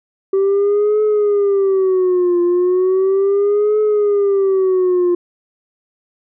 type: tone with vibrato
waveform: sine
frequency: 386 Hz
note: G4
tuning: 27 cents flat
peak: -9 dBFS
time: 0.33-5.15 s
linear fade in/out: 5 ms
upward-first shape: triangle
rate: 0.36 Hz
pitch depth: 180 cents each way
effects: tanh soft clip ceiling -10 dBFS